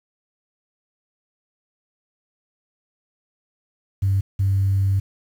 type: tone bursts at uneven times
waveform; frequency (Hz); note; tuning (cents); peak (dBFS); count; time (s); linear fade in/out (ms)
sine; 97.4; G2; -11; -15; 2; 4.02-4.21 / 4.39-5; 10
effects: tanh soft clip ceiling -12 dBFS + 8-bit